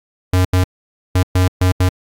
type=tone bursts at uneven times; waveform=square; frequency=91.7 Hz; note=F#2; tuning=15 cents flat; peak=-11 dBFS; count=6; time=0.33-0.45 / 0.53-0.64 / 1.15-1.23 / 1.35-1.48 / 1.61-1.72 / 1.8-1.89 s; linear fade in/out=5 ms; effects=AAC 48 kbps